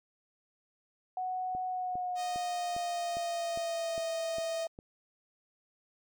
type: tone with pitch glide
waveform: sine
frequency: 740 to 659.3 Hz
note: F#5 to E5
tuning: 0 to 0 cents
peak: -32 dBFS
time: 1.17-4.67 s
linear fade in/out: 2 ms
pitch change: -200 cents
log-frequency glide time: 1.66-4.08 s
type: click train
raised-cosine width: 2 ms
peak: -32 dBFS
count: 9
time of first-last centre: 1.55-4.789 s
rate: 2.47 Hz
type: tone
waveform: 5% pulse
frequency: 621 Hz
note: D#5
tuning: 3 cents flat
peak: -30 dBFS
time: 2.15-4.68 s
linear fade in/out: 50 ms
effects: none